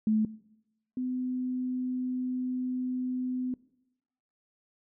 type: tone pair in turn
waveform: sine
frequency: 216.6 / 253.4 Hz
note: A3 / B3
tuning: -27 / +45 cents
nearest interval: minor third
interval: 272 cents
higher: second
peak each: -22 / -29 dBFS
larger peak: first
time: 0.07-0.25 / 0.97-3.54 s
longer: second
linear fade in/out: 2 ms
effects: noise-tail reverb RT60 0.9 s tail -21 dB re dry